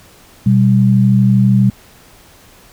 sine tone pair together, 123.47 / 196 Hz, B2 / G3, 0 / 0 cents, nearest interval minor sixth, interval 800 cents, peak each -10 dBFS, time 0.46-1.7 s, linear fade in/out 5 ms, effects pink hiss -44 dBFS RMS until 2.72 s

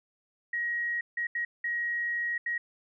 sine tone bursts at uneven times, 1894 Hz, A#6, 27 cents sharp, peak -28 dBFS, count 5, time 0.53-1.01 / 1.17-1.27 / 1.35-1.45 / 1.64-2.38 / 2.46-2.58 s, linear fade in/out 5 ms, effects none

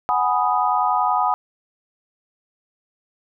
sine chord, G# minor seventh, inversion third, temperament equal, 740 / 830.6 / 987.8 / 1244.5 Hz, F#5 / G#5 / B5 / D#6, 0 / 0 / 0 / 0 cents, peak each -22 dBFS, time 0.09-1.34 s, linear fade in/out 0 ms, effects none

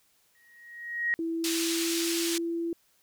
sine tone with exponential growth, 1888 Hz, A#6, 22 cents sharp, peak -22 dBFS, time 0.35-1.14 s, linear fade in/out 0 ms, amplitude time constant 170 ms
sine tone with pitch glide, 329.6 to 336.1 Hz, E4 to E4, 0 to +34 cents, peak -28 dBFS, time 1.19-2.73 s, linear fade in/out 2 ms, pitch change +34 cents, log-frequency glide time 1.35-2.18 s
pink band-pass noise, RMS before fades -32 dBFS, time 1.44-2.38 s, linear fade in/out 2 ms, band 3100 to 10000 Hz, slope 12 dB/octave
effects white hiss -67 dBFS RMS until 3.02 s

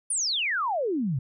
sine exponential sweep, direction down, 9956 to 120.4 Hz, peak -24 dBFS, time 0.1-1.19 s, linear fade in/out 5 ms, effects none

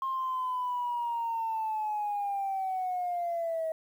sine linear sweep, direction down, 1068 to 637 Hz, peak -28 dBFS, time 0.02-3.72 s, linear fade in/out 2 ms, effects tanh soft clip ceiling -25 dBFS + 10-bit

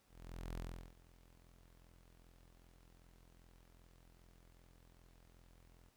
sawtooth tone with ADSR envelope, 42.56 Hz, F1, 44 cents flat, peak -38 dBFS, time 0.07-5.9 s, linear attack 500 ms, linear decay 360 ms, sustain -21 dB, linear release 17 ms, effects pink hiss -74 dBFS RMS until 5.96 s

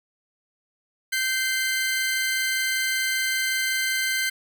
sawtooth tone pair together, 1552.2 / 2078 Hz, G6 / C7, -18 / -12 cents, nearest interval perfect fourth, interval 506 cents, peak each -22 dBFS, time 1.12-4.3 s, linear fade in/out 10 ms, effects none

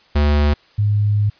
square / sine tone pair in turn, 73.42 / 103.83 Hz, D2 / G#2, 0 / 0 cents, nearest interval tritone, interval 600 cents, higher second, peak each -13 dBFS, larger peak neither, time 0.15-0.54 / 0.78-1.3 s, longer second, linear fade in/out 10 ms, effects white hiss -52 dBFS RMS until 1.39 s + resampled to 11025 Hz

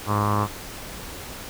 sawtooth tone with low-pass filter, 103.83 Hz, G#2, in tune, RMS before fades -22 dBFS, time 0.06-0.48 s, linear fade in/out 50 ms, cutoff 1100 Hz, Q 7.9, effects pink hiss -37 dBFS RMS until 1.49 s

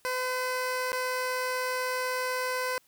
15% pulse tone with dropouts, 508 Hz, B4, 49 cents sharp, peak -22 dBFS, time 0.05-2.78 s, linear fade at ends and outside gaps 0 ms, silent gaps 0.92-0.93 s, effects white hiss -65 dBFS RMS until 2.87 s

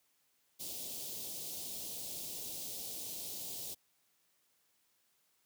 white band-stop noise, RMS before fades -43 dBFS, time 0.59-3.75 s, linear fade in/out 20 ms, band 700 to 3200 Hz, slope 24 dB/octave, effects white hiss -75 dBFS RMS until 5.45 s + high-pass 80 Hz 12 dB/octave

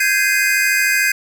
square chord, Ab major seventh, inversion third, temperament equal with one note detuned, 1568 / 1661.2 / 2074 / 2489 Hz, G6 / Ab6 / C7 / Eb7, 0 / 0 / -16 / 0 cents, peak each -20 dBFS, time 0-1.12 s, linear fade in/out 5 ms, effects 7-bit

